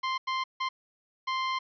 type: tone bursts at uneven times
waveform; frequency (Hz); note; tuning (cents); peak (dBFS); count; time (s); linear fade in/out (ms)
sawtooth; 1046.5; C6; 0; -24; 4; 0.03-0.18 / 0.27-0.44 / 0.6-0.69 / 1.27-1.59; 10
effects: resampled to 11025 Hz + 11-bit